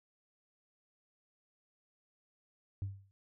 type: tone with exponential decay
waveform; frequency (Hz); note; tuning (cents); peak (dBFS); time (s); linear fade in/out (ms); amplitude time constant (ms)
sine; 98; G2; 0; -30; 2.82-3.11; 0; 63
effects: tanh soft clip ceiling -32 dBFS